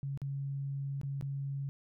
sine tone with dropouts, 138.59 Hz, C#3, in tune, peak -34 dBFS, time 0.03-1.69 s, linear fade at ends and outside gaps 0 ms, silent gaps 0.175-0.217 / 1.014-1.033 / 1.211-1.224 s, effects none

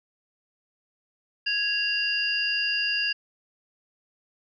sine tone cluster, 1661 / 2782 / 4846 Hz, G#6 / F7 / D#8, 0 / -7 / -47 cents, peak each -30 / -26 / -28 dBFS, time 1.46-3.13 s, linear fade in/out 10 ms, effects none

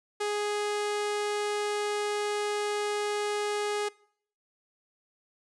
sawtooth tone, 415.3 Hz, G#4, in tune, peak -24 dBFS, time 0.2-3.89 s, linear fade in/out 10 ms, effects noise-tail reverb RT60 0.6 s tail -23 dB re dry + resampled to 24000 Hz

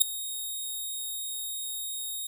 5% pulse tone with ADSR envelope, 3729 Hz, A#7, in tune, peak -6 dBFS, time 0-2.27 s, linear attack 18 ms, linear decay 4 ms, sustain -19 dB, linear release 5 ms, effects none

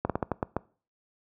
slowing click train, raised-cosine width 1 ms, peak -12 dBFS, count 7, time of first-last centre 0.05-0.566 s, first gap 47 ms, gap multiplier 1.24, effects noise-tail reverb RT60 0.4 s tail -22 dB re dry + high-pass 60 Hz 12 dB/octave

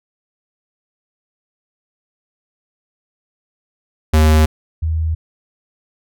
square / sine tone pair in turn, 77.78 / 80.06 Hz, D#2 / D#2, 0 / +50 cents, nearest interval minor second, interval 50 cents, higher second, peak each -9 / -15 dBFS, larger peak first, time 4.13-4.46 / 4.82-5.15 s, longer neither, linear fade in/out 10 ms, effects none

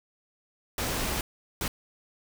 pink noise bursts at uneven times, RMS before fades -30 dBFS, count 2, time 0.78-1.21 / 1.61-1.68 s, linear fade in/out 2 ms, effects none

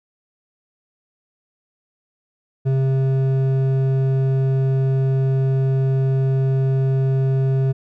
sine tone with hard clipping, 133.6 Hz, C3, 36 cents sharp, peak -17 dBFS, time 2.65-7.73 s, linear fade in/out 20 ms, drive 8 dB, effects none

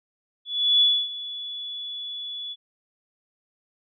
sine tone with ADSR envelope, 3423 Hz, A7, 48 cents flat, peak -14 dBFS, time 0.45-2.56 s, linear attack 360 ms, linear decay 270 ms, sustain -17 dB, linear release 43 ms, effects none

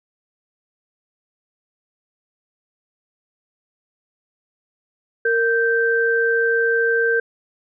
sine tone pair together, 462 / 1563.4 Hz, A#4 / G6, -16 / -5 cents, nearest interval octave + major sixth, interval 2111 cents, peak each -18 dBFS, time 5.25-7.2 s, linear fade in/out 5 ms, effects none

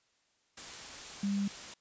sine tone in noise, 200 Hz, G3, 35 cents sharp, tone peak -29 dBFS, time 1.23-1.48 s, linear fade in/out 5 ms, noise white, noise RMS -45 dBFS, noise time 0.57-1.74 s, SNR +13 dB, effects white hiss -73 dBFS RMS until 1.8 s + resampled to 16000 Hz

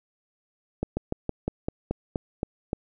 slowing click train, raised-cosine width 2 ms, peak -13 dBFS, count 10, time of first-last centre 0.83-2.731 s, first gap 140 ms, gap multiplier 1.1, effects none

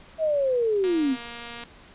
sine linear sweep, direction down, 650 to 242.6 Hz, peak -20 dBFS, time 0.18-1.17 s, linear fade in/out 50 ms
click train, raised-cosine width 0.2 ms, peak -21 dBFS, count 189, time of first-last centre 0.84-1.637 s, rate 236 Hz
effects pink hiss -50 dBFS RMS until 1.94 s + resampled to 8000 Hz

